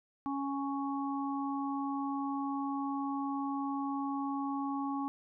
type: harmonic tone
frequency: 277.2 Hz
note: C#4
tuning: in tune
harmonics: 1 / 3 / 4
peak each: -34 / -39 / -40 dBFS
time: 0.26-5.08 s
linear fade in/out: 0 ms
effects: none